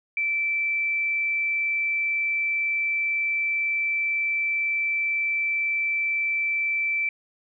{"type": "tone", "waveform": "sine", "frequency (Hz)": 2329, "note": "D7", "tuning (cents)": -15, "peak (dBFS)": -22, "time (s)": [0.17, 7.09], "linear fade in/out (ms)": 2, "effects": []}